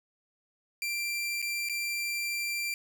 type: tone with dropouts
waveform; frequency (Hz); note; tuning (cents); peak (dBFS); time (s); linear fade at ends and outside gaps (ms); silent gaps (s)
sawtooth; 2361; D7; +9; -27; 0.82-2.74; 1; 1.418-1.425 / 1.688-1.696
effects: none